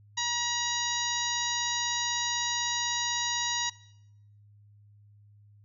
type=harmonic tone; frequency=956 Hz; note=A#5; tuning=43 cents sharp; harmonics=1 / 2 / 3 / 4 / 5 / 6 / 7; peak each=-34 / -35 / -39 / -33 / -38 / -36 / -35 dBFS; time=0.17-3.7 s; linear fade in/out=10 ms; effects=noise-tail reverb RT60 0.8 s tail -20 dB re dry + added 103 Hz sine -54 dBFS peak until 5.64 s